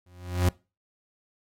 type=tone with exponential growth; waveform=40% pulse; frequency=89.4 Hz; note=F2; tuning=41 cents sharp; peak=-16 dBFS; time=0.06-0.49 s; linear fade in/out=5 ms; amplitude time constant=93 ms; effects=noise-tail reverb RT60 0.3 s tail -24 dB re dry + AAC 48 kbps